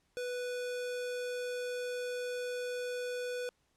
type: tone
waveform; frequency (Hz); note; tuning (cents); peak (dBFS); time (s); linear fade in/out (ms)
square; 493.9; B4; 0; -36; 0.17-3.49; 0
effects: pink hiss -75 dBFS RMS until 3.76 s + low-pass 10000 Hz 12 dB/octave